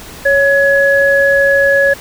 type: tone pair together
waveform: sine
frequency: 555.5 / 1687 Hz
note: C#5 / G#6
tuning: +4 / +27 cents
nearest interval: octave + perfect fifth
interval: 1923 cents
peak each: -10 dBFS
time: 0.25-1.94 s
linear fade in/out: 10 ms
effects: pink hiss -32 dBFS RMS until 2 s